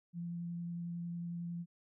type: tone with vibrato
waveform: sine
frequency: 171.6 Hz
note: F3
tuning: 30 cents flat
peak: -38 dBFS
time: 0.13-1.66 s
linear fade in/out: 50 ms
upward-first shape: sine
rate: 11 Hz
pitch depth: 9 cents each way
effects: none